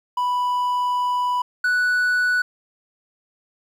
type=tone pair in turn; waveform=triangle; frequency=987.8 / 1480 Hz; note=B5 / F#6; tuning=0 / 0 cents; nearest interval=perfect fifth; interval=700 cents; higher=second; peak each=-17 / -15 dBFS; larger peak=second; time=0.17-1.42 / 1.64-2.42 s; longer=first; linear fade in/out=5 ms; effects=9-bit